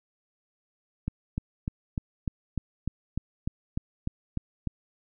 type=click train; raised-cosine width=5 ms; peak=-16 dBFS; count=13; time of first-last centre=1.08-4.673 s; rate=3.34 Hz; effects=none